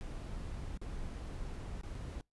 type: noise with dropouts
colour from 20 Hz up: brown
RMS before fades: -42 dBFS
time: 0.01-2.21 s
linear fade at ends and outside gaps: 0 ms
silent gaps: 0.774-0.815 / 1.812-1.834 / 1.948-1.952 s
effects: noise-tail reverb RT60 0.2 s tail -26 dB re dry + resampled to 24000 Hz